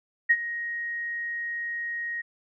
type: tone with ADSR envelope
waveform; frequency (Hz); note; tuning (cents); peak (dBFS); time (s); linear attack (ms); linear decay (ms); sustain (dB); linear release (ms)
sine; 1878; A#6; +12; -14; 0.29-2.22; 17; 50; -15; 15
effects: none